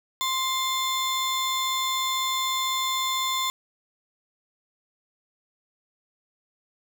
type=tone pair together; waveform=35% pulse; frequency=1050 / 3532 Hz; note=C6 / A7; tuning=+6 / +6 cents; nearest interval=octave + major sixth; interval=2100 cents; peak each=-25 / -25 dBFS; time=0.21-3.5 s; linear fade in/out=0 ms; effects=none